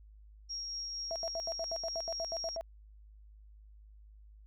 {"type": "tone with tremolo", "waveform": "sine", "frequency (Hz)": 5588, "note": "F8", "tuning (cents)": 0, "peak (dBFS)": -36, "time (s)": [0.49, 2.57], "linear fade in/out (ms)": 20, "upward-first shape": "triangle", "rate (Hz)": 4.3, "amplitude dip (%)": 25}
{"type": "tone bursts", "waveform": "sine", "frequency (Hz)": 662, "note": "E5", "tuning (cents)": 7, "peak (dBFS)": -34, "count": 13, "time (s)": [1.11, 2.61], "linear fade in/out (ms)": 0, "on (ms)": 48, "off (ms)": 73}
{"effects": ["tanh soft clip ceiling -25 dBFS", "added 52 Hz sine -53 dBFS peak until 4.46 s"]}